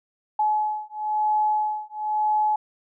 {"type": "beating tone pair", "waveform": "sine", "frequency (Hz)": [851, 852], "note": ["G#5", "G#5"], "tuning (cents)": [42, 44], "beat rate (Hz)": 1, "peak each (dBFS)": -24, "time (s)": [0.39, 2.56], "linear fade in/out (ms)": 5, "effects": []}